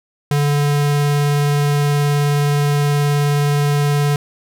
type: tone with vibrato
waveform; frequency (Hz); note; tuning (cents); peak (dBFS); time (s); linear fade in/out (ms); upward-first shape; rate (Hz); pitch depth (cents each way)
square; 145; D3; -22; -14; 0.31-4.16; 2; triangle; 19; 9
effects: none